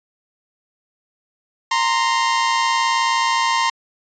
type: tone pair together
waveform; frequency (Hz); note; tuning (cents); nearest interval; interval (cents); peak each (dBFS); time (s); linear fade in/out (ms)
sawtooth; 927.4 / 1046.5; A#5 / C6; -9 / 0; major second; 209; -15; 1.71-3.7; 5
effects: resampled to 16000 Hz